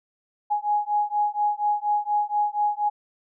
sine beating tone pair, 830.6 / 834.8 Hz, G#5 / G#5, 0 / +9 cents, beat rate 4.2 Hz, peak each -24 dBFS, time 0.5-2.9 s, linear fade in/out 20 ms, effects none

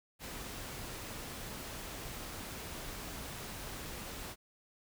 pink noise, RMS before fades -44 dBFS, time 0.19-4.36 s, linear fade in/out 50 ms, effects none

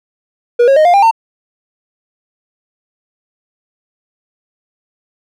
triangle tone with pitch steps, 480.2 / 545.3 / 619.2 / 703.1 / 798.3 / 906.5 Hz, B4 / C#5 / D#5 / F5 / G5 / A#5, -49 / -29 / -9 / +11 / +31 / -49 cents, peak -3 dBFS, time 0.59-1.112 s, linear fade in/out 10 ms, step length 87 ms, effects none

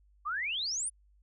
sine exponential sweep, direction up, 1124 to 9956 Hz, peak -31 dBFS, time 0.25-0.9 s, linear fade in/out 20 ms, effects added 50 Hz sine -61 dBFS peak until 1.22 s

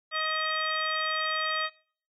harmonic tone, 628 Hz, D#5, 16 cents sharp, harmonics 1 / 2 / 3 / 4 / 5 / 6 / 7, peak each -38 / -31 / -32 / -38 / -40 / -35 / -40 dBFS, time 0.11-1.7 s, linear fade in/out 50 ms, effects noise-tail reverb RT60 0.5 s tail -23 dB re dry

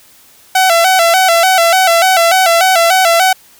sawtooth tone with vibrato, 712 Hz, F5, 33 cents sharp, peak -3 dBFS, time 0.55-3.33 s, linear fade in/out 5 ms, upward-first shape square, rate 3.4 Hz, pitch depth 97 cents each way, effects white hiss -44 dBFS RMS until 3.59 s

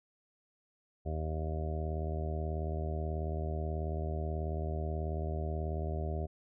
harmonic tone, 78.4 Hz, D#2, 14 cents sharp, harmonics 1 / 2 / 3 / 4 / 5 / 6 / 7 / 8 / 9, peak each -34 / -41 / -48 / -49 / -43 / -54 / -48 / -45 / -46 dBFS, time 1.05-6.27 s, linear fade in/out 20 ms, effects none

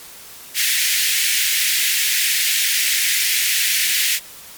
pink high-pass noise, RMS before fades -18 dBFS, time 0.54-4.2 s, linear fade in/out 50 ms, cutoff 1800 Hz, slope 48 dB/octave, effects white hiss -39 dBFS RMS until 4.57 s + MP3 96 kbps

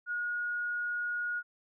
sine tone, 1443 Hz, F#6, 44 cents flat, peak -31 dBFS, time 0.06-1.43 s, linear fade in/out 50 ms, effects none

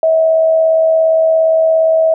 sine tone with amplitude modulation, 645 Hz, E5, 38 cents flat, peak -6 dBFS, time 0.03-2.14 s, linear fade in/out 2 ms, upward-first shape sine, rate 77.3 Hz, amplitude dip 35%, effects none

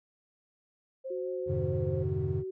sine tone with vibrato, 523.3 Hz, C5, in tune, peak -35 dBFS, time 1.04-2.04 s, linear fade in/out 20 ms, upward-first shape sine, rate 4.6 Hz, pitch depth 22 cents each way
sine tone with pitch glide, 370 to 377.1 Hz, F#4 to F#4, 0 to +33 cents, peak -34 dBFS, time 1.1-2.51 s, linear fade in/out 10 ms, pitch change +33 cents, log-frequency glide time 1.88-2.1 s
triangle chord, F minor seventh, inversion none, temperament equal with one note detuned, 87.31 / 103.83 / 130.81 / 152.1 Hz, F2 / Ab2 / C3 / Eb3, 0 / 0 / 0 / -39 cents, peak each -33 dBFS, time 1.46-2.44 s, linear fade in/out 50 ms
effects none

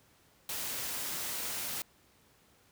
white noise, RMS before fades -37 dBFS, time 0.49-1.82 s, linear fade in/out 2 ms, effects pink hiss -65 dBFS RMS until 2.71 s + high-pass 60 Hz 12 dB/octave

